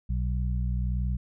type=harmonic tone; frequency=61.4 Hz; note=B1; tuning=9 cents flat; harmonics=1 / 2 / 3; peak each=-26 / -32 / -36 dBFS; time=0.09-1.17 s; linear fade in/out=10 ms; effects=none